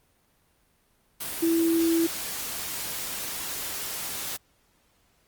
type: tone in noise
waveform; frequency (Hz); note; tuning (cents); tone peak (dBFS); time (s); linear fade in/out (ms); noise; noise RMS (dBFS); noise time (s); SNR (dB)
sine; 331.3; E4; +9; -20; 1.42-2.07; 10; white; -33; 1.2-4.37; +10
effects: pink hiss -66 dBFS RMS until 5.27 s + Opus 32 kbps